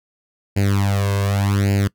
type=tone with flanger; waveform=sawtooth; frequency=99.6 Hz; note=G2; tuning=28 cents sharp; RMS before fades=-18 dBFS; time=0.56-1.88 s; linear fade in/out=10 ms; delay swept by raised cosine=0.42 to 1.92 ms; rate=0.86 Hz; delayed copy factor=+0.9; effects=noise-tail reverb RT60 0.1 s tail -22 dB re dry